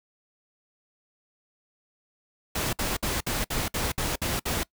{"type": "noise bursts", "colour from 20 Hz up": "pink", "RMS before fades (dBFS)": -28, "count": 9, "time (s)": [2.55, 4.634], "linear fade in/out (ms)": 5, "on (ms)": 180, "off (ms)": 58, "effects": ["noise-tail reverb RT60 0.1 s tail -23 dB re dry"]}